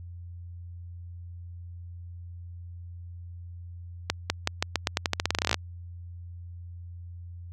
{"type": "accelerating click train", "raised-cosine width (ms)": 0.2, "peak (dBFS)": -6, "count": 21, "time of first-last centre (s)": [4.1, 5.544], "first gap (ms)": 200, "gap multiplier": 0.87, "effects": ["added 87 Hz sine -39 dBFS peak until 7.52 s"]}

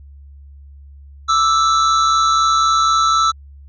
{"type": "tone pair together", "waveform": "square", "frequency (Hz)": [1174.7, 1318.6], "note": ["D6", "E6"], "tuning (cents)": [0, 0], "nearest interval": "major second", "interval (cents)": 200, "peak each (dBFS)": [-22, -13], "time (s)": [1.28, 3.32], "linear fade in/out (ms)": 20, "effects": ["added 70 Hz sine -37 dBFS peak until 3.68 s", "resampled to 16000 Hz"]}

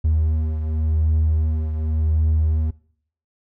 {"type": "beating tone pair", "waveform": "triangle", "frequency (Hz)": [78.1, 78.99], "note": ["D#2", "D#2"], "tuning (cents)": [7, 27], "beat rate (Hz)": 0.89, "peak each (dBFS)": [-15, -23], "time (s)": [0.04, 2.71], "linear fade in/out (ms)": 10, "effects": ["noise-tail reverb RT60 0.6 s tail -22 dB re dry", "tanh soft clip ceiling -8 dBFS"]}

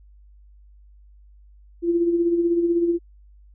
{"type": "tone with tremolo", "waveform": "sine", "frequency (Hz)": 341.8, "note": "F4", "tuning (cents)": -37, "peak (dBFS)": -15, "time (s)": [1.82, 2.99], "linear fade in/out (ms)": 50, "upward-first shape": "sine", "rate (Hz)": 16, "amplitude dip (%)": 50, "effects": ["added 50 Hz sine -47 dBFS peak until 3.54 s"]}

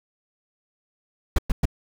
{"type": "noise bursts", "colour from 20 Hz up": "brown", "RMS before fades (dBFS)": -17, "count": 3, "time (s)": [1.36, 1.655], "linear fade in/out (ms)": 5, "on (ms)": 25, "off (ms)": 110, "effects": []}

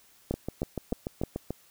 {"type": "two click trains", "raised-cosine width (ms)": 2, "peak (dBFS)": [-15, -18], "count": [4, 9], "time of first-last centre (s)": [[0.31, 1.236], [0.34, 1.506]], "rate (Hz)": [3.24, 6.86], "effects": ["white hiss -60 dBFS RMS until 1.7 s"]}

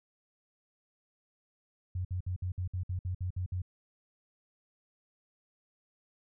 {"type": "tone bursts", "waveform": "sine", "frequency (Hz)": 91.1, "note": "F#2", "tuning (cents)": -26, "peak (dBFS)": -31, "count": 11, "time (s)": [1.95, 3.619], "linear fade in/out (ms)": 5, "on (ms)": 99, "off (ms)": 58, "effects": []}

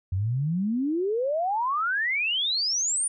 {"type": "exponential sweep", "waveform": "sine", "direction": "up", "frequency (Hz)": [88.4, 9600], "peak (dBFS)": -23, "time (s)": [0.12, 3.08], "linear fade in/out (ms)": 5, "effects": []}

